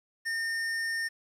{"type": "tone", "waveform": "square", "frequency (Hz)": 1821, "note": "A#6", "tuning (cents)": -41, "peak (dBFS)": -30, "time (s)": [0.25, 1.09], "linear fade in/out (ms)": 20, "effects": ["low-pass 10000 Hz 12 dB/octave", "10-bit"]}